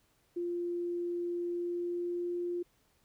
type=tone with pitch glide; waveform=sine; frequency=348.1 to 350.5 Hz; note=F4 to F4; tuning=-6 to +6 cents; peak=-32 dBFS; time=0.36-2.63 s; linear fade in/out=10 ms; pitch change=+12 cents; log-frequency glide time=1.47-2.35 s; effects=pink hiss -71 dBFS RMS until 3.04 s